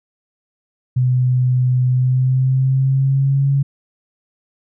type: tone with pitch glide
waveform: sine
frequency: 126.4 to 138.64 Hz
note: B2 to C#3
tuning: +41 to +1 cents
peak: -12 dBFS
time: 0.96-3.63 s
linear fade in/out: 10 ms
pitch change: +160 cents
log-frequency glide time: 1.88-3.5 s
effects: none